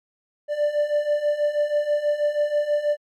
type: beating tone pair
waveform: triangle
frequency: 586 / 592.2 Hz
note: D5 / D5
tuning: -4 / +14 cents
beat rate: 6.2 Hz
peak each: -23 / -19 dBFS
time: 0.48-2.97 s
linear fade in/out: 50 ms
effects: MP3 96 kbps